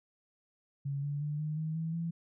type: tone with pitch steps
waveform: sine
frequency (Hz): 140 / 144.19 / 148.5 / 152.94 / 157.51 / 162.22 / 167.07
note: C#3 / D3 / D3 / D#3 / D#3 / E3 / E3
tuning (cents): +18 / -31 / +20 / -29 / +22 / -27 / +24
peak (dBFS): -32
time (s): 0.85-2.11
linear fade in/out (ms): 10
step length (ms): 180
effects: none